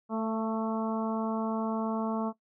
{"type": "harmonic tone with a mistuned harmonic", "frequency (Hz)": 221.4, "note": "A3", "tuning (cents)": 11, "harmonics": [1, 2, 3, 4, 5, 6], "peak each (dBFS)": [-30, -36, -37, -38, -39, -45], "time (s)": [0.09, 2.33], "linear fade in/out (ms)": 50, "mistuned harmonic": 3, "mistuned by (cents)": 16, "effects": ["noise-tail reverb RT60 0.1 s tail -18 dB re dry"]}